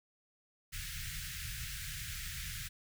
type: band-stop noise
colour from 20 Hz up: pink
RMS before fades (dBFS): -42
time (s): 0.72-2.69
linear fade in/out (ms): 20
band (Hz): 150 to 1500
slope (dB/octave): 48
effects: none